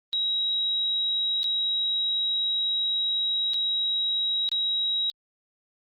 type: tone with dropouts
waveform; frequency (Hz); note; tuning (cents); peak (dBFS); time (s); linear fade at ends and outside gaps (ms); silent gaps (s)
sine; 3837; A#7; +49; -23; 0.13-5.1; 0; 1.432-1.442 / 3.535-3.542 / 4.489-4.517
effects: Opus 24 kbps